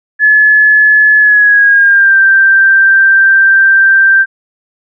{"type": "tone with pitch glide", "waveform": "sine", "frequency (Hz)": [1713, 1570.8], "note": ["A6", "G6"], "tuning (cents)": [-47, 3], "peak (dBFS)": -3, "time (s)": [0.19, 4.26], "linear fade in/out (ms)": 50, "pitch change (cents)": -150, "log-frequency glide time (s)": [1.18, 2.18], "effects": []}